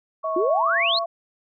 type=tone with vibrato; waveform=sine; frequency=1108.7 Hz; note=C#6; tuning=in tune; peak=-26 dBFS; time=0.23-1.05 s; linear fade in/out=20 ms; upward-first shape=sine; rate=6.8 Hz; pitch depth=13 cents each way
type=tone with pitch glide; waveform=sine; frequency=642 to 675.9 Hz; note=E5 to E5; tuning=-46 to +43 cents; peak=-25 dBFS; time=0.24-1.06 s; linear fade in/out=5 ms; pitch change=+89 cents; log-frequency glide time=0.48-0.78 s
type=exponential sweep; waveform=sine; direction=up; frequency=329.6 to 4435 Hz; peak=-19 dBFS; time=0.36-0.99 s; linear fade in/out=5 ms
effects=none